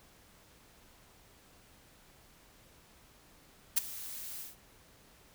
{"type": "noise with ADSR envelope", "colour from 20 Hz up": "blue", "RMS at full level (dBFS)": -24, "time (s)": [3.76, 4.56], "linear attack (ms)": 16, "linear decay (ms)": 14, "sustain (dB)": -19, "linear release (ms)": 150, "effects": ["pink hiss -61 dBFS RMS until 5.34 s"]}